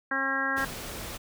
harmonic tone, 270 Hz, C#4, 45 cents flat, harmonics 1 / 2 / 3 / 4 / 5 / 6 / 7, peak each -36 / -38 / -38 / -34 / -35 / -28 / -35 dBFS, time 0.11-0.65 s, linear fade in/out 5 ms
pink noise, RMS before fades -38 dBFS, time 0.56-1.18 s, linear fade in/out 20 ms
effects none

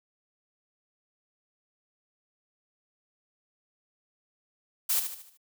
blue noise with echo, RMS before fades -26 dBFS, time 4.89-5 s, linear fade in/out 10 ms, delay 75 ms, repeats 5, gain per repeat -7 dB, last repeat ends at 5.375 s, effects none

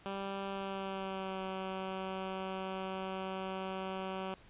10% pulse tone with pitch glide, 196 to 189.65 Hz, G3 to F#3, 0 to +43 cents, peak -29 dBFS, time 0.06-4.34 s, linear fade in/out 0 ms, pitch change -57 cents, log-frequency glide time 0.49-1.42 s, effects pink hiss -60 dBFS RMS until 4.49 s + resampled to 8000 Hz

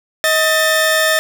sawtooth tone pair together, 632 / 1787.6 Hz, D#5 / A6, +27 / +27 cents, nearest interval octave + tritone, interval 1800 cents, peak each -11 dBFS, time 0.24-1.19 s, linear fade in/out 0 ms, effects none

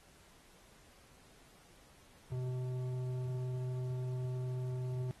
sine tone with tanh clipping, 126.8 Hz, B2, 46 cents sharp, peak -37 dBFS, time 2.32-5.11 s, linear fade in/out 0 ms, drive 11 dB, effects pink hiss -63 dBFS RMS until 5.2 s + AAC 32 kbps

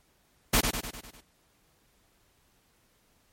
pink noise with echo, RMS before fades -22 dBFS, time 0.53-0.61 s, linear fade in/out 10 ms, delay 100 ms, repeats 6, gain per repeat -5 dB, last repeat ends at 1.21 s, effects pink hiss -67 dBFS RMS until 3.32 s + MP3 64 kbps

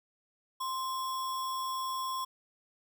sine tone with sample-and-hold, 1046.5 Hz, C6, in tune, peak -32 dBFS, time 0.6-2.25 s, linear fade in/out 10 ms, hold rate 4410 Hz, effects none

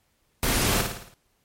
pink noise with echo, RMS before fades -24 dBFS, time 0.43-0.81 s, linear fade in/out 0 ms, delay 55 ms, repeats 6, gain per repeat -5 dB, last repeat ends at 1.14 s, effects pink hiss -69 dBFS RMS until 1.44 s + MP3 64 kbps

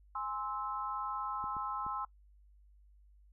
sine chord, Ab augmented, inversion none, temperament equal with one note detuned, 830.6 / 1046.5 / 1305.6 Hz, Ab5 / C6 / E6, 0 / 0 / -17 cents, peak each -42 / -39 / -39 dBFS, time 0.15-2.05 s, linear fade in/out 5 ms
clicks, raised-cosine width 3 ms, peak -37 dBFS, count 3, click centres 1.441 / 1.567 / 1.865 s
effects noise-tail reverb RT60 0.1 s tail -21 dB re dry + added 50 Hz sine -59 dBFS peak until 3.32 s

